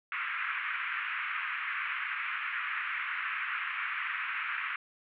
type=band-pass noise; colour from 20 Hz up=pink; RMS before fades=-35 dBFS; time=0.12-4.76 s; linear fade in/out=2 ms; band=1200 to 2600 Hz; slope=48 dB/octave; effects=none